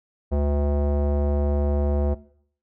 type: tone with low-pass filter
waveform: square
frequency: 72.3 Hz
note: D2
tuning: 27 cents flat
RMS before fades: -22 dBFS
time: 0.31-2.15 s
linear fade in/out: 20 ms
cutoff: 620 Hz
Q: 2.1
effects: noise-tail reverb RT60 0.6 s tail -19 dB re dry